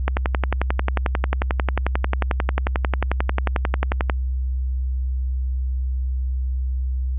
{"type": "click train", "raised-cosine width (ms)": 0.5, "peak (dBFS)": -5, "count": 46, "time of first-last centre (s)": [0.08, 4.098], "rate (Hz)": 11.2, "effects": ["added 64 Hz sine -20 dBFS peak until 7.18 s", "resampled to 8000 Hz"]}